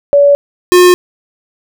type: tone pair in turn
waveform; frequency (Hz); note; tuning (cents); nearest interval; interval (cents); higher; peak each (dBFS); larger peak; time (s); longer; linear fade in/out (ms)
sine / square; 570 / 359.1; C#5 / F4; +48 / +48; minor sixth; 800; first; -3; neither; 0.13-0.35 / 0.72-0.94; neither; 0
effects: none